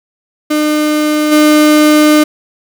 35% pulse tone with level steps, 302.6 Hz, D#4, 48 cents flat, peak -8 / -3 dBFS, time 0.5-2.24 s, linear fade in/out 10 ms, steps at 1.31 s, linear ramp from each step 20 ms, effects none

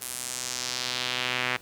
sawtooth tone with band-pass filter sweep, 125.4 Hz, B2, 27 cents sharp, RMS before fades -31 dBFS, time 0.01-1.57 s, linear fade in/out 10 ms, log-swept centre 11000 to 2100 Hz, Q 1.7, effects pink hiss -51 dBFS RMS until 1.61 s + high-pass 80 Hz 12 dB/octave

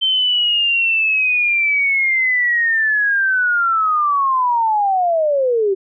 sine linear sweep, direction down, 3111 to 374.3 Hz, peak -13 dBFS, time 0.01-5.75 s, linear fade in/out 20 ms, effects none

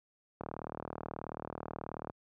click train, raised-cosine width 1 ms, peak -25 dBFS, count 66, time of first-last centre 0.41-2.098 s, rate 38.5 Hz, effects high-pass 80 Hz 12 dB/octave

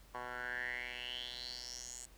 10% pulse tone with band-pass filter sweep, 123.47 Hz, B2, in tune, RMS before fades -44 dBFS, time 0.14-2.06 s, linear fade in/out 10 ms, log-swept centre 1100 to 7800 Hz, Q 7, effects added 47 Hz sine -59 dBFS peak until 2.17 s + pink hiss -64 dBFS RMS until 2.17 s

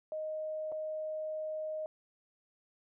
sine tone with dropouts, 622.3 Hz, D#5, in tune, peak -35 dBFS, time 0.12-1.86 s, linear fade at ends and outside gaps 1 ms, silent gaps 0.718-0.722 s, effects none

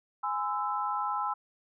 sine chord, Ab augmented, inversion none, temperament equal with one note detuned, 830.6 / 1022 / 1318.5 Hz, Ab5 / C6 / E6, 0 / -41 / 0 cents, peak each -33 dBFS, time 0.23-1.34 s, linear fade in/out 10 ms, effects none

